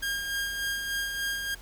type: tone with tremolo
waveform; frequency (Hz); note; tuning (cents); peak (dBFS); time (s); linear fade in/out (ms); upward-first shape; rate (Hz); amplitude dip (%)
sawtooth; 1615; G#6; -49; -24; 0.02-1.55; 10; sine; 3.4; 40
effects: added 44 Hz sine -47 dBFS peak until 1.61 s + pink hiss -51 dBFS RMS until 1.61 s